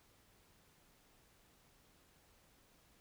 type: silence
effects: pink hiss -69 dBFS RMS until 3 s